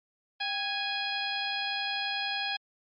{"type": "harmonic tone with a mistuned harmonic", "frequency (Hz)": 829, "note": "G#5", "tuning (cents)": -3, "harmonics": [1, 2, 3, 4, 5, 6], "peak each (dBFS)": [-36, -36, -36, -35, -38, -41], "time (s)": [0.4, 2.57], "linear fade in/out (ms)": 10, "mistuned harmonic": 1, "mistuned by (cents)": -78, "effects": ["MP3 32 kbps"]}